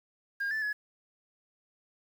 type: tone with pitch steps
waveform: sine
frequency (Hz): 1618 / 1755 / 1694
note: G#6 / A6 / G#6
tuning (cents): -46 / -5 / +34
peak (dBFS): -27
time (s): 0.4-0.73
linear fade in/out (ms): 10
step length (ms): 110
effects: tanh soft clip ceiling -28 dBFS + 9-bit